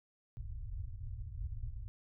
pink low-pass noise, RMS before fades -42 dBFS, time 0.37-1.88 s, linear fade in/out 0 ms, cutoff 120 Hz, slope 96 dB/octave, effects none

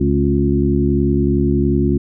harmonic tone with a mistuned harmonic, 70.8 Hz, C#2, 37 cents sharp, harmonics 1 / 2 / 3 / 4 / 5, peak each -19 / -19 / -19 / -19 / -19 dBFS, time 0-1.98 s, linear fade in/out 10 ms, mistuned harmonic 4, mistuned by -49 cents, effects none

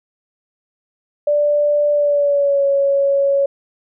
sine tone with pitch glide, 587.3 to 556.6 Hz, D5 to C#5, 0 to +7 cents, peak -12 dBFS, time 1.27-3.46 s, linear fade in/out 5 ms, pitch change -93 cents, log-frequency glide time 1.92-2.65 s, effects none

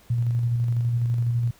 sine tone with tremolo, 118.8 Hz, A#2, 33 cents sharp, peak -19 dBFS, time 0.1-1.51 s, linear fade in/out 5 ms, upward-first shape square, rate 12 Hz, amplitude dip 25%, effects pink hiss -55 dBFS RMS until 1.59 s

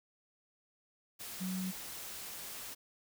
sine tone in noise, 186.3 Hz, F#3, 12 cents sharp, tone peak -35 dBFS, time 1.4-1.72 s, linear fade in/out 20 ms, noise white, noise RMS -45 dBFS, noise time 1.19-2.75 s, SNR +7 dB, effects none

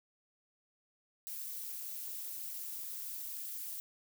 violet noise with amplitude modulation, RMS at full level -39 dBFS, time 1.27-3.8 s, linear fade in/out 0 ms, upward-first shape sine, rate 256 Hz, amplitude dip 80%, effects none

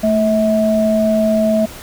sine tone pair together, 220.2 / 645.2 Hz, A3 / E5, +2 / -37 cents, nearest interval octave + perfect fifth, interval 1861 cents, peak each -14 dBFS, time 0.03-1.66 s, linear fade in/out 10 ms, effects pink hiss -34 dBFS RMS until 1.82 s

